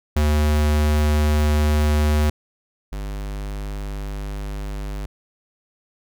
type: tone pair in turn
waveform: square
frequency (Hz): 75.2 / 50.19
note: D2 / G1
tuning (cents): +42 / +42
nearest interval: perfect fifth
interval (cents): 700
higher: first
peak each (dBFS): -16 / -27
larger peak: first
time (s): 0.16-2.3 / 2.92-5.06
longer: neither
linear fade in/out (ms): 5
effects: none